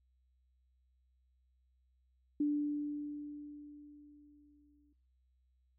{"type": "tone with exponential decay", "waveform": "sine", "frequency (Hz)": 293.7, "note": "D4", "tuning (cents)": 0, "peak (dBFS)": -28, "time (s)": [2.4, 4.93], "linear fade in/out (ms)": 5, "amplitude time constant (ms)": 550, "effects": ["noise-tail reverb RT60 0.4 s tail -24 dB re dry", "added 63 Hz sine -70 dBFS peak until 5.78 s"]}